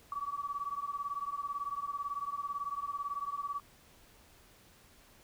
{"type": "beating tone pair", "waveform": "sine", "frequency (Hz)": [1135, 1153], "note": ["C#6", "D6"], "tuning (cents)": [41, -32], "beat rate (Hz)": 18, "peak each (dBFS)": [-38, -38], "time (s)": [0.12, 3.6], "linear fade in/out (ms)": 2, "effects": ["pink hiss -61 dBFS RMS until 5.23 s"]}